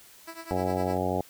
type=tone with tremolo; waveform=10% pulse; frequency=329.6 Hz; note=E4; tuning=in tune; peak=-28 dBFS; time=0.27-0.98 s; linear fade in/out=10 ms; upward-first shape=triangle; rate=9.8 Hz; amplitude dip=90%
type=harmonic tone; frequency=92 Hz; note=F#2; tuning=9 cents flat; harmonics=1 / 2 / 3 / 4 / 5 / 6 / 7 / 8 / 9; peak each=-34 / -34 / -34 / -34 / -34 / -34 / -34 / -34 / -34 dBFS; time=0.51-1.21 s; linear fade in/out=0 ms
effects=white hiss -53 dBFS RMS until 1.29 s